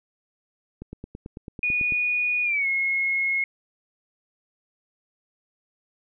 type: click train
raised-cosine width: 3 ms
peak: -23 dBFS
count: 11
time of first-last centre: 0.82-1.923 s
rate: 9.07 Hz
type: tone with pitch glide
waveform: sine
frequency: 2460 to 2166 Hz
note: D#7 to C#7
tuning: -20 to -41 cents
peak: -21 dBFS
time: 1.63-3.44 s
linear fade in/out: 2 ms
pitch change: -221 cents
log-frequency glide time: 2.44-2.67 s
effects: none